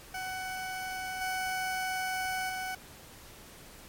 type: tone with level steps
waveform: 20% pulse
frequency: 748 Hz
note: F#5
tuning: 19 cents sharp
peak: -30 / -26 / -29 dBFS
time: 0.14-2.75 s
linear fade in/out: 5 ms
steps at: 1.21 / 2.49 s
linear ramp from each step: 5 ms
effects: pink hiss -51 dBFS RMS until 3.88 s + MP3 64 kbps